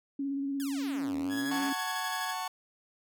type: tone with vibrato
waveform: sine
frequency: 277.2 Hz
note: C#4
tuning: in tune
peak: -30 dBFS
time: 0.19-1.73 s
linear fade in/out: 5 ms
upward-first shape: square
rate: 17 Hz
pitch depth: 20 cents each way
type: exponential two-way sweep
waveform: 5% pulse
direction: down then up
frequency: 1760 to 73.42 to 222.1 Hz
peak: -30 dBFS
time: 0.6-1.7 s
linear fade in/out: 0 ms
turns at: 1.16 s
type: tone with tremolo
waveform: sawtooth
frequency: 1674 Hz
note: G#6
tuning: 13 cents sharp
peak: -31 dBFS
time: 1.29-2.35 s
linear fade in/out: 50 ms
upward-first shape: square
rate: 12 Hz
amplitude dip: 35%
type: chord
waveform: 40% pulse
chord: F# minor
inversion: none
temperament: just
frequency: 740 / 888 / 1110 Hz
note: F#5 / A5 / C#6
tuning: 0 / +16 / +2 cents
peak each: -37 dBFS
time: 1.51-2.48 s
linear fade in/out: 5 ms
effects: none